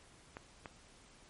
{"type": "clicks", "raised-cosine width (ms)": 0.5, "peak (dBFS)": -29, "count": 2, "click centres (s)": [0.369, 0.658], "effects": ["pink hiss -61 dBFS RMS until 1.29 s", "MP3 48 kbps"]}